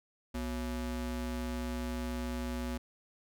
square ring-modulated tone, 153.1 Hz, D#3, 28 cents flat, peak -32 dBFS, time 0.34-2.78 s, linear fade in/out 10 ms, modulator 90.1 Hz, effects none

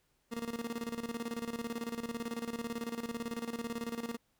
30% pulse tone with tremolo, 233.1 Hz, A#3, in tune, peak -32 dBFS, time 0.31-4.17 s, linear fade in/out 20 ms, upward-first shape square, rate 18 Hz, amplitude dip 75%, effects pink hiss -75 dBFS RMS until 4.39 s

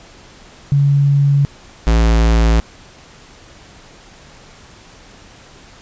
sine / square tone pair in turn, 141.2 / 56.04 Hz, C#3 / A1, +32 / +32 cents, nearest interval octave + major third, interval 1600 cents, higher first, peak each -9 / -10 dBFS, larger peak first, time 0.72-1.45 / 1.87-2.6 s, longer neither, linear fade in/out 0 ms, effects pink hiss -42 dBFS RMS until 5.81 s + resampled to 16000 Hz

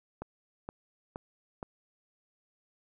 click train, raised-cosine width 1 ms, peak -24 dBFS, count 4, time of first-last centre 0.22-1.628 s, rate 2.13 Hz, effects none

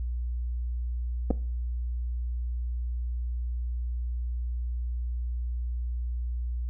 clicks, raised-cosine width 2 ms, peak -13 dBFS, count 2, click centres 1.305 / 1.309 s, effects noise-tail reverb RT60 0.4 s tail -19 dB re dry + added 60 Hz sine -28 dBFS peak until 6.69 s

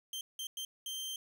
sawtooth tone bursts at uneven times, 3141 Hz, G7, 3 cents sharp, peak -35 dBFS, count 4, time 0.13-0.21 / 0.39-0.47 / 0.57-0.65 / 0.86-1.16 s, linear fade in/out 2 ms, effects none

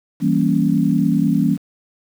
sine chord, E diminished seventh, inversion none, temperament equal with one note detuned, 164.81 / 194.98 / 233.1 / 277.2 Hz, E3 / G3 / Bb3 / Db4, 0 / -9 / 0 / 0 cents, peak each -19 dBFS, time 0.2-1.58 s, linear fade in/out 50 ms, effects 7-bit

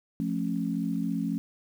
sine chord, F augmented, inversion none, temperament just, 174.61 / 218.3 / 272.8 Hz, F3 / A3 / C#4, 0 / -13 / -28 cents, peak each -31 dBFS, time 0.2-1.38 s, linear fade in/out 0 ms, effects 9-bit

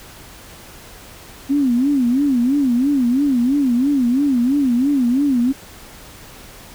sine tone with vibrato, 262.3 Hz, C4, 4 cents sharp, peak -13 dBFS, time 1.49-5.53 s, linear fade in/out 20 ms, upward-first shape sine, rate 3 Hz, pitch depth 180 cents each way, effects pink hiss -40 dBFS RMS until 6.74 s

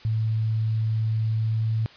sine tone with pitch glide, 110.5 to 111.14 Hz, A2 to A2, +8 to +18 cents, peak -21 dBFS, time 0.05-1.86 s, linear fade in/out 0 ms, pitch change +10 cents, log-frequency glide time 1.27-1.62 s, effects white hiss -49 dBFS RMS until 1.96 s + resampled to 11025 Hz

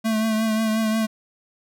square tone with vibrato, 220 Hz, A3, in tune, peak -20 dBFS, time 0.04-1.07 s, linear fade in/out 20 ms, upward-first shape triangle, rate 5.6 Hz, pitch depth 36 cents each way, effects none

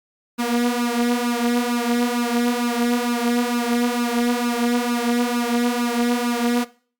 sawtooth tone with flanger, 240 Hz, B3, 49 cents flat, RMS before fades -21 dBFS, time 0.38-6.65 s, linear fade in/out 20 ms, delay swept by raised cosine 0.75 to 4.75 ms, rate 2.2 Hz, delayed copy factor +0.7, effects noise-tail reverb RT60 0.4 s tail -18 dB re dry + Opus 48 kbps

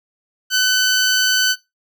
15% pulse tone, 1510 Hz, F#6, 35 cents sharp, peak -7 dBFS, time 0.5-1.56 s, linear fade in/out 50 ms, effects noise-tail reverb RT60 0.2 s tail -19 dB re dry

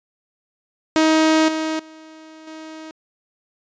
sawtooth tone with level steps, 316 Hz, D#4, 27 cents sharp, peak -9 / -17 / -36 / -30 dBFS, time 0.96-2.91 s, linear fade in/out 0 ms, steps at 1.48 / 1.79 / 2.47 s, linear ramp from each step 5 ms, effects resampled to 16000 Hz

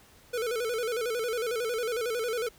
square tone with vibrato, 465.3 Hz, A#4, 3 cents flat, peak -29 dBFS, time 0.33-2.49 s, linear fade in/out 10 ms, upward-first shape square, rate 11 Hz, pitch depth 90 cents each way, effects pink hiss -57 dBFS RMS until 2.58 s

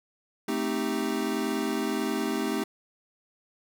square chord, A half-diminished seventh, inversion none, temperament equal, 220 / 261.6 / 311.1 / 392 Hz, A3 / C4 / Eb4 / G4, 0 / 0 / 0 / 0 cents, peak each -33 dBFS, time 0.48-2.64 s, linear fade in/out 5 ms, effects none

